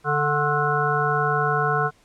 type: harmonic tone with a mistuned harmonic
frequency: 146.83 Hz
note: D3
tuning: in tune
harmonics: 1 / 3 / 5 / 7 / 9 / 10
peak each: -26 / -26 / -26 / -26 / -26 / -26 dBFS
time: 0.04-1.91 s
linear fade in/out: 50 ms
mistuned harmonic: 7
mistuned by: +61 cents
effects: pink hiss -58 dBFS RMS until 2.04 s + low-pass 9000 Hz 12 dB/octave